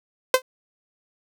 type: tone with exponential decay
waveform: sawtooth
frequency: 515 Hz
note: C5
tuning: 28 cents flat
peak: -6 dBFS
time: 0.34-0.42 s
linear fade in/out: 2 ms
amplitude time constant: 16 ms
effects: none